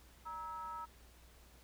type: ring-modulated tone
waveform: triangle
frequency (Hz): 177.7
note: F3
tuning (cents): +30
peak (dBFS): -37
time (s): 0.25-0.86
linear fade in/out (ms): 20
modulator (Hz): 1120
effects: added 60 Hz sine -61 dBFS peak until 1.63 s + pink hiss -64 dBFS RMS until 1.63 s